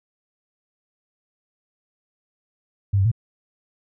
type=tone with pitch steps; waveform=sine; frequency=99.6 / 96.4 / 114.2 Hz; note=G2 / G2 / A#2; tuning=+28 / -28 / -35 cents; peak=-15 dBFS; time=2.93-3.116 s; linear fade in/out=10 ms; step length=62 ms; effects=none